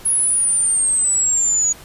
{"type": "exponential sweep", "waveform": "sine", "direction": "down", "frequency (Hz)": [10548, 6720], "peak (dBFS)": -14, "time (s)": [0.05, 1.73], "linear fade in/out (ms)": 10, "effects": ["pink hiss -41 dBFS RMS until 1.84 s", "resampled to 32000 Hz"]}